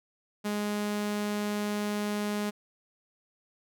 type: tone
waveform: sawtooth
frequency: 207.7 Hz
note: G#3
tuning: in tune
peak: -25 dBFS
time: 0.44-2.51 s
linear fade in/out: 20 ms
effects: none